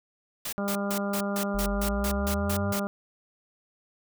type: noise bursts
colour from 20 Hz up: white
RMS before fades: -33 dBFS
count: 11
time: 0.45-2.797 s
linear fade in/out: 5 ms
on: 77 ms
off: 150 ms
type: harmonic tone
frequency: 200.6 Hz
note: G3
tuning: 40 cents sharp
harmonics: 1 / 2 / 3 / 4 / 5 / 6 / 7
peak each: -29 / -37 / -33 / -40 / -44 / -39 / -39 dBFS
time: 0.58-2.87 s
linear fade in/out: 0 ms
type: exponential sweep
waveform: sine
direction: up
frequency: 42.65 to 100.9 Hz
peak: -29 dBFS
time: 1.54-2.73 s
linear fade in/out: 10 ms
effects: none